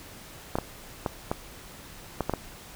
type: clicks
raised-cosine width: 1 ms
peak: -12 dBFS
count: 7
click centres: 0.555 / 0.586 / 1.062 / 1.315 / 2.207 / 2.296 / 2.337 s
effects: pink hiss -46 dBFS RMS until 2.75 s